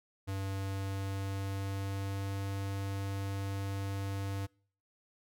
square tone with pitch glide, 97.2 to 98.33 Hz, G2 to G2, -14 to +6 cents, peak -35 dBFS, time 0.27-4.47 s, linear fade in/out 20 ms, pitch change +20 cents, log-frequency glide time 0.42-2.39 s, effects noise-tail reverb RT60 0.5 s tail -26 dB re dry

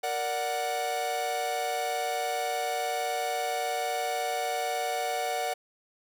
45% pulse chord, Bb augmented, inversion none, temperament equal, 466.2 / 587.3 / 740 Hz, Bb4 / D5 / F#5, 0 / 0 / 0 cents, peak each -36 / -35 / -30 dBFS, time 0.03-5.54 s, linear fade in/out 10 ms, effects none

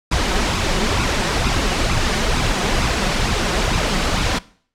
pink noise with flanger, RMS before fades -18 dBFS, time 0.11-4.39 s, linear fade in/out 10 ms, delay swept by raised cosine 0.78 to 5.48 ms, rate 2.2 Hz, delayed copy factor +0.55, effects noise-tail reverb RT60 0.5 s tail -20 dB re dry + low-pass 6000 Hz 12 dB/octave

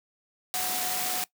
sine tone in noise, 734 Hz, F#5, 14 cents flat, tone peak -35 dBFS, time 0.54-1.24 s, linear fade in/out 0 ms, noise white, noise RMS -30 dBFS, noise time 0.54-1.24 s, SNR -8 dB, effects noise-tail reverb RT60 0.1 s tail -20 dB re dry + high-pass 150 Hz 12 dB/octave

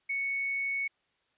sine tone, 2217 Hz, C#7, in tune, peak -29 dBFS, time 0.09-0.88 s, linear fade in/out 10 ms, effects white hiss -73 dBFS RMS until 1.37 s + resampled to 8000 Hz

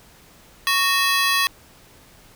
20% pulse ring-modulated tone, 1480 Hz, F#6, in tune, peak -9 dBFS, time 0.67-1.47 s, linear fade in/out 0 ms, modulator 368 Hz, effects pink hiss -50 dBFS RMS until 2.35 s

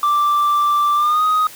sine tone with pitch glide, 1174.7 to 1251.8 Hz, D6 to D#6, 0 to +10 cents, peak -10 dBFS, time 0.03-1.47 s, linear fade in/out 2 ms, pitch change +110 cents, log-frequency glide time 0.95-1.24 s, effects tanh soft clip ceiling -12 dBFS + white hiss -38 dBFS RMS until 1.55 s

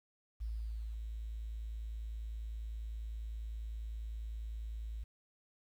sine tone with ADSR envelope, 55 Hz, A1, in tune, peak -36 dBFS, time 0.4-5.04 s, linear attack 17 ms, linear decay 530 ms, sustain -3 dB, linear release 9 ms, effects 11-bit

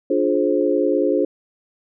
sine chord, D half-diminished seventh, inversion none, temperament just, 293.7 / 352.4 / 422.9 / 528.6 Hz, D4 / F4 / Ab4 / C5, 0 / +16 / +31 / +18 cents, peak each -21 dBFS, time 0.1-1.25 s, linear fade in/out 5 ms, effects none

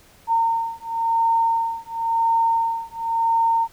sine beating tone pair, 914 / 914.95 Hz, A#5 / A#5, -34 / -33 cents, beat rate 0.95 Hz, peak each -21 dBFS, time 0.27-3.68 s, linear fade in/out 50 ms, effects pink hiss -52 dBFS RMS until 3.72 s

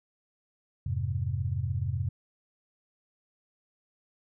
sine chord, F minor, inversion none, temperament equal, 87.31 / 103.83 / 130.81 Hz, F2 / Ab2 / C3, 0 / 0 / 0 cents, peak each -32 dBFS, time 0.86-2.09 s, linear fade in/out 5 ms, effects none

